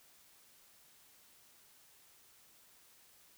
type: silence
effects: white hiss -64 dBFS RMS until 3.37 s